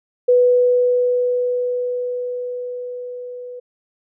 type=tone with level ramp; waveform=sine; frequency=493.8 Hz; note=B4; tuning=in tune; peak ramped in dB=-9 to -30 dBFS; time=0.28-3.6 s; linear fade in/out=10 ms; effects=none